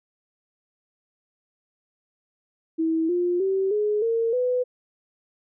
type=tone with pitch steps; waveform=sine; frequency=323.7 / 353 / 384.9 / 419.8 / 457.8 / 499.2 Hz; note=E4 / F4 / G4 / G#4 / A#4 / B4; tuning=-31 / +19 / -32 / +19 / -31 / +19 cents; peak=-20 dBFS; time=2.78-4.64 s; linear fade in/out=20 ms; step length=310 ms; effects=none